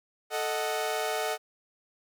sawtooth chord, D# diminished, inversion second, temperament equal, 440 / 622.3 / 740 Hz, A4 / D#5 / F#5, 0 / 0 / 0 cents, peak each -29 dBFS, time 0.3-1.38 s, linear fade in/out 50 ms, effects none

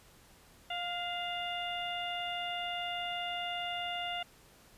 harmonic tone with a mistuned harmonic, 705 Hz, F5, 16 cents sharp, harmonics 1 / 2 / 3 / 4 / 5, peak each -38 / -44 / -43 / -39 / -45 dBFS, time 0.7-4.23 s, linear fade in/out 5 ms, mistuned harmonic 3, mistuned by -38 cents, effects pink hiss -60 dBFS RMS until 4.77 s + resampled to 32000 Hz

